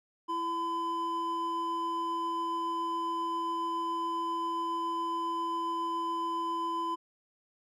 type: tone pair together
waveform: triangle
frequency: 334.8 / 1011.7 Hz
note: E4 / B5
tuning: +27 / +41 cents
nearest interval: octave + perfect fifth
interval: 1914 cents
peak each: -36 / -29 dBFS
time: 0.28-6.96 s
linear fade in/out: 20 ms
effects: none